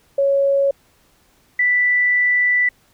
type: tone pair in turn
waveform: sine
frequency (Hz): 554.4 / 1975.7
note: C#5 / B6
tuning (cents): 0 / 0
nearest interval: octave + minor seventh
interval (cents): 2200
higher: second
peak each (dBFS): -13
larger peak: neither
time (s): 0.18-0.71 / 1.59-2.69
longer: second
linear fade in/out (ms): 5
effects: pink hiss -57 dBFS RMS until 2.93 s